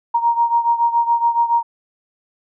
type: beating tone pair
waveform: sine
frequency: 935 / 942.1 Hz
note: A#5 / A#5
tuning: +5 / +18 cents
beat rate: 7.1 Hz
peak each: -15 / -19 dBFS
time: 0.14-1.63 s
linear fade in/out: 10 ms
effects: none